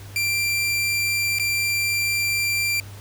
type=tone with dropouts; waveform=sawtooth; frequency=2363 Hz; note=D7; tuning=10 cents sharp; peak=-17 dBFS; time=0.16-2.8 s; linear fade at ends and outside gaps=1 ms; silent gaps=1.386-1.397 s; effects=added 100 Hz sine -37 dBFS peak until 3 s + pink hiss -45 dBFS RMS until 3 s